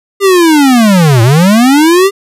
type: linear two-way sweep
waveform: square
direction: down then up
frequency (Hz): 404.2 to 110 to 404.2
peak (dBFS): -4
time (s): 0.2-2.11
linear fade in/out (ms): 50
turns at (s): 1.22
effects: resampled to 32000 Hz